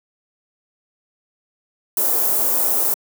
white band-stop noise, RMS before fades -18 dBFS, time 1.97-2.94 s, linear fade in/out 2 ms, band 670 to 13000 Hz, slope 12 dB/octave, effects high-pass 400 Hz 12 dB/octave

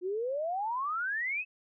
sine exponential sweep, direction up, 349.2 to 2637 Hz, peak -30 dBFS, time 0.01-1.45 s, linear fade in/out 50 ms, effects none

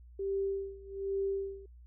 sine tone with tremolo, 392 Hz, G4, in tune, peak -29 dBFS, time 0.19-1.66 s, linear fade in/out 5 ms, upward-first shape sine, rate 1.2 Hz, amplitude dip 90%, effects added 60 Hz sine -51 dBFS peak until 1.86 s

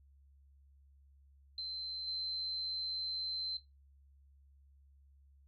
sine tone with level steps, 4092 Hz, C8, 39 cents flat, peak -38 / -35 dBFS, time 1.58-3.57 s, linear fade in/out 2 ms, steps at 2.07 s, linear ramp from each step 10 ms, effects noise-tail reverb RT60 0.2 s tail -17 dB re dry + added 69 Hz sine -61 dBFS peak until 5.47 s

